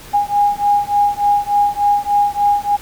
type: beating tone pair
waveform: sine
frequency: 817 / 820.4 Hz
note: G#5 / G#5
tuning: -29 / -21 cents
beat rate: 3.4 Hz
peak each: -15 / -15 dBFS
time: 0.13-2.77 s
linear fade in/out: 20 ms
effects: pink hiss -37 dBFS RMS until 2.81 s